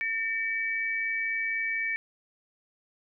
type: tone pair together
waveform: sine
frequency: 1812 / 2286 Hz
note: A#6 / D7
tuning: -50 / -47 cents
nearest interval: major third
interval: 403 cents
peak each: -31 / -29 dBFS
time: 0.01-1.96 s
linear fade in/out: 0 ms
effects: none